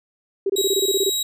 sine tone bursts, 392 Hz, G4, in tune, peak -17 dBFS, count 11, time 0.46-1.097 s, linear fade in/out 5 ms, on 37 ms, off 23 ms
25% pulse tone, 3835 Hz, A#7, 48 cents sharp, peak -17 dBFS, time 0.56-1.23 s, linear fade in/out 5 ms
effects none

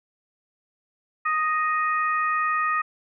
harmonic tone, 622.3 Hz, D#5, in tune, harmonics 2 / 3 / 4, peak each -22 / -27 / -34 dBFS, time 1.25-2.82 s, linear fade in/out 10 ms, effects none

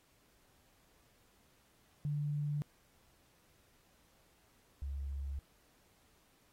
sine tone pair in turn, 146.83 / 69.29 Hz, D3 / C#2, 0 / 0 cents, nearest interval octave + minor second, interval 1300 cents, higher first, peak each -33 / -37 dBFS, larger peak first, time 2.05-2.62 / 4.82-5.39 s, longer neither, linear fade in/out 0 ms, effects pink hiss -70 dBFS RMS until 6.52 s + AAC 48 kbps

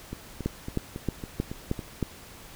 two click trains, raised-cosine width 3 ms, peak -21 / -13 dBFS, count 7 / 6, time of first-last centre 0.13-1.792 / 0.46-2.027 s, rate 3.61 / 3.19 Hz, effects pink hiss -47 dBFS RMS until 2.55 s

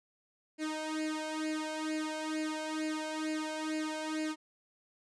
sawtooth tone with flanger, 311.1 Hz, D#4, in tune, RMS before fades -36 dBFS, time 0.58-4.36 s, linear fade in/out 50 ms, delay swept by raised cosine 0.42 to 1.33 ms, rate 2.2 Hz, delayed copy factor +0.9, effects resampled to 22050 Hz

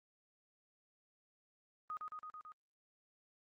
sine tone with echo, 1244.5 Hz, D#6, in tune, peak -40 dBFS, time 1.9-1.97 s, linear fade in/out 0 ms, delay 110 ms, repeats 5, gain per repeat -2 dB, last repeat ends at 2.52 s, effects Opus 24 kbps

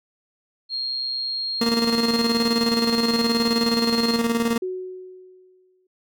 sine tone, 4243 Hz, C8, 23 cents sharp, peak -24 dBFS, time 0.69-4.2 s, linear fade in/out 50 ms
30% pulse tone with tremolo, 231.9 Hz, A#3, 9 cents flat, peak -15 dBFS, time 1.61-4.58 s, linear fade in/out 5 ms, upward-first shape square, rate 19 Hz, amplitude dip 50%
sine tone with exponential decay, 370 Hz, F#4, in tune, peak -23 dBFS, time 4.62-5.87 s, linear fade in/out 5 ms, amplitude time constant 270 ms
effects none

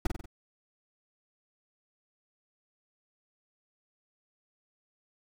brown noise with echo, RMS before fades -25 dBFS, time 0.05-0.07 s, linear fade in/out 5 ms, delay 47 ms, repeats 4, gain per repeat -5 dB, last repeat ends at 0.258 s, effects none

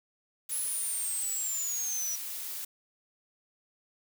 blue noise, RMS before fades -38 dBFS, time 0.49-2.65 s, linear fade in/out 5 ms
sine exponential sweep, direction down, 10410 to 5790 Hz, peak -31 dBFS, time 0.51-2.16 s, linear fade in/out 10 ms
effects none

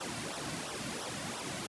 pink noise with flanger, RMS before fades -39 dBFS, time 0-1.67 s, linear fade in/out 10 ms, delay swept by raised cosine 0.43 to 2.43 ms, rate 2.9 Hz, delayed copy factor -0.7, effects high-pass 100 Hz 12 dB/octave + resampled to 24000 Hz

